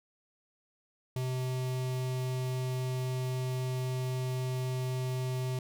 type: tone with notch filter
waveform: square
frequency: 128.3 Hz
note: C3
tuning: 34 cents flat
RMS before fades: -33 dBFS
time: 1.16-5.59 s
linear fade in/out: 2 ms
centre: 1500 Hz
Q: 1.8
effects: none